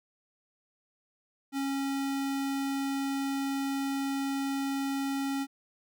square tone, 274.4 Hz, C#4, 17 cents flat, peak -30 dBFS, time 1.52-5.47 s, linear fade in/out 50 ms, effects none

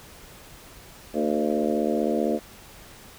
harmonic tone with a mistuned harmonic, 75.5 Hz, D2, 48 cents sharp, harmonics 3 / 4 / 5 / 6 / 7 / 8 / 9, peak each -27 / -28 / -29 / -30 / -30 / -31 / -32 dBFS, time 1.13-2.4 s, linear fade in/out 50 ms, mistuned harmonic 7, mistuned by -18 cents, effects pink hiss -47 dBFS RMS until 3.18 s

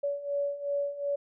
sine beating tone pair, 567 / 569.7 Hz, C#5 / C#5, +39 / +47 cents, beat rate 2.7 Hz, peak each -34 / -30 dBFS, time 0.03-1.16 s, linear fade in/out 10 ms, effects none

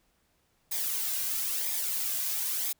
blue noise with flanger, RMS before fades -31 dBFS, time 0.71-2.73 s, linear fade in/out 10 ms, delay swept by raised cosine 0.68 to 2.28 ms, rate 1 Hz, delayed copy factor -0.55, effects pink hiss -71 dBFS RMS until 2.79 s

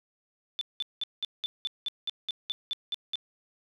sine tone bursts, 3520 Hz, A7, in tune, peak -28 dBFS, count 13, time 0.59-3.156 s, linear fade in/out 0 ms, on 22 ms, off 190 ms, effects none

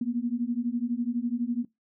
sine beating tone pair, 233.1 / 245.1 Hz, A#3 / B3, 0 / -13 cents, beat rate 12 Hz, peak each -29 dBFS, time 0.01-1.65 s, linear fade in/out 5 ms, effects noise-tail reverb RT60 0.2 s tail -23 dB re dry

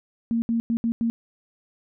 sine tone bursts at uneven times, 230.8 Hz, A#3, 17 cents flat, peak -20 dBFS, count 5, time 0.31-0.42 / 0.49-0.6 / 0.7-0.77 / 0.84-0.92 / 1.01-1.1 s, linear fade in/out 0 ms, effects none

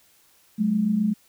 sine tone pair together, 186.7 / 214.2 Hz, F#3 / A3, +16 / -46 cents, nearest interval major second, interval 238 cents, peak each -26 / -20 dBFS, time 0.58-1.14 s, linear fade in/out 20 ms, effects white hiss -59 dBFS RMS until 1.28 s

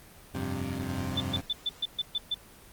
20% pulse chord, F suspended second, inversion none, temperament equal, 87.31 / 98 / 130.81 Hz, F2 / G2 / C3, 0 / 0 / 0 cents, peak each -31 dBFS, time 0.34-1.41 s, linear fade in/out 10 ms
sine tone bursts, 3520 Hz, A7, in tune, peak -26 dBFS, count 8, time 1.17-2.344 s, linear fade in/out 5 ms, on 33 ms, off 130 ms
effects pink hiss -52 dBFS RMS until 2.72 s + Opus 24 kbps

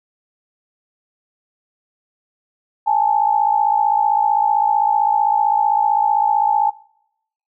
sine tone pair together, 824.4 / 880 Hz, G#5 / A5, -13 / 0 cents, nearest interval minor second, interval 113 cents, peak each -16 dBFS, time 2.86-6.71 s, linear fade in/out 20 ms, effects noise-tail reverb RT60 0.8 s tail -24 dB re dry

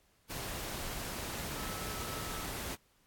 sine tone in noise, 1303 Hz, E6, 20 cents flat, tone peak -46 dBFS, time 1.55-2.46 s, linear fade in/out 20 ms, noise pink, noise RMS -40 dBFS, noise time 0.29-2.76 s, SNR -9 dB, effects pink hiss -70 dBFS RMS until 3.06 s + AAC 64 kbps

